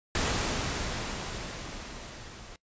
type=noise with level ramp; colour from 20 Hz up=pink; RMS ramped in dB=-27 to -47 dBFS; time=0.15-2.56 s; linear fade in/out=2 ms; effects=noise-tail reverb RT60 0.1 s tail -21 dB re dry + resampled to 16000 Hz